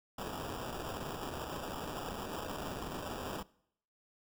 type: noise with sample-and-hold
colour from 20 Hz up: violet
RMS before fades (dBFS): -41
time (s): 0.18-3.43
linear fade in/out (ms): 5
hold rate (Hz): 2100
effects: noise-tail reverb RT60 0.7 s tail -22 dB re dry